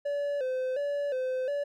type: tone with vibrato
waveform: triangle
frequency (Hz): 543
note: C#5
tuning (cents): -36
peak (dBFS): -26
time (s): 0.05-1.64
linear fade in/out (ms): 10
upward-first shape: square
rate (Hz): 1.4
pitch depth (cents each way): 95
effects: none